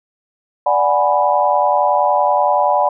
sine chord, G# half-diminished seventh, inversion second, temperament equal, 587.3 / 740 / 830.6 / 987.8 Hz, D5 / F#5 / G#5 / B5, 0 / 0 / 0 / 0 cents, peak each -17 dBFS, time 0.66-2.89 s, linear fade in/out 5 ms, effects none

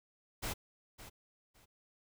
pink noise with echo, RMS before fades -38 dBFS, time 0.42-0.54 s, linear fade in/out 20 ms, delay 560 ms, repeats 2, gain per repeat -13 dB, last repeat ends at 1.66 s, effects none

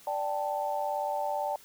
sine chord, D suspended fourth, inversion none, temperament just, 587.3 / 783.1 / 881 Hz, D5 / G5 / A5, 0 / -2 / +2 cents, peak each -33 dBFS, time 0.07-1.56 s, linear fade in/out 2 ms, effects white hiss -55 dBFS RMS until 1.64 s

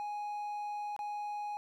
triangle tone with dropouts, 830.6 Hz, G#5, in tune, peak -34 dBFS, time 0-1.57 s, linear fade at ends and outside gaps 0 ms, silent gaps 0.964-0.991 s, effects none

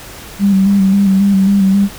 sine tone with vibrato, 196 Hz, G3, in tune, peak -7 dBFS, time 0.39-1.89 s, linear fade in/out 50 ms, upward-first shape square, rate 3.7 Hz, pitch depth 32 cents each way, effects pink hiss -32 dBFS RMS until 1.98 s

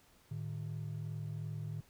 triangle ring-modulated tone, 130.81 Hz, C3, in tune, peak -32 dBFS, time 0.31-1.81 s, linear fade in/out 2 ms, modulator 21.4 Hz, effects tanh soft clip ceiling -32 dBFS + pink hiss -66 dBFS RMS until 1.89 s

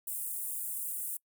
pink high-pass noise, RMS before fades -37 dBFS, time 0.07-1.17 s, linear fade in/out 5 ms, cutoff 8600 Hz, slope 48 dB/octave, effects noise-tail reverb RT60 0.1 s tail -25 dB re dry

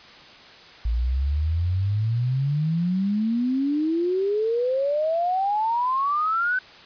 sine exponential sweep, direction up, 55 to 1530 Hz, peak -20 dBFS, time 0.85-6.59 s, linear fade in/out 5 ms, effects white hiss -46 dBFS RMS until 6.85 s + resampled to 11025 Hz

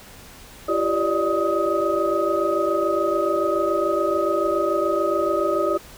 sine tone cluster, 338.8 / 389.5 / 576 / 603 / 1259 Hz, E4 / G4 / D5 / D5 / D#6, +48 / -11 / -34 / +46 / +20 cents, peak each -25 dBFS, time 0.68-5.78 s, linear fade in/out 10 ms, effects pink hiss -44 dBFS RMS until 5.97 s

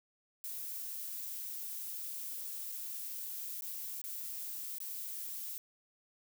violet noise with dropouts, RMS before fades -42 dBFS, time 0.44-5.58 s, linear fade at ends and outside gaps 0 ms, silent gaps 2.718-2.722 / 3.608-3.622 / 4.016-4.04 / 4.784-4.803 s, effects none

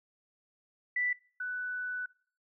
sine tone pair in turn, 1975.5 / 1490.2 Hz, B6 / F#6, 0 / +12 cents, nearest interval perfect fourth, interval 488 cents, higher first, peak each -28 / -33 dBFS, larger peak first, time 0.96-1.13 / 1.4-2.06 s, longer second, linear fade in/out 5 ms, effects noise-tail reverb RT60 0.5 s tail -22 dB re dry

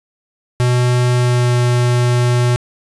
square tone with pitch glide, 123.47 to 122.26 Hz, B2 to B2, 0 to -17 cents, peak -12 dBFS, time 0.6-2.56 s, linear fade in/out 0 ms, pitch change -17 cents, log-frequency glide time 1.13-1.55 s, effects resampled to 24000 Hz + 7-bit

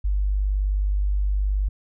sine tone, 49.54 Hz, G1, 19 cents sharp, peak -19 dBFS, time 0.04-1.69 s, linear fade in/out 10 ms, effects none

